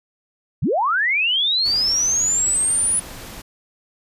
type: linear sweep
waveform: sine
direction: up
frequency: 81.9 to 9956 Hz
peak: -16 dBFS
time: 0.62-3 s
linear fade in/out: 10 ms
type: noise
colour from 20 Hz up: pink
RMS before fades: -36 dBFS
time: 1.65-3.42 s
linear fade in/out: 10 ms
effects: resampled to 32000 Hz